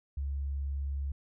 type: tone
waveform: sine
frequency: 69.6 Hz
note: C#2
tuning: 8 cents sharp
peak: -31 dBFS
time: 0.17-1.12 s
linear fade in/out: 5 ms
effects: none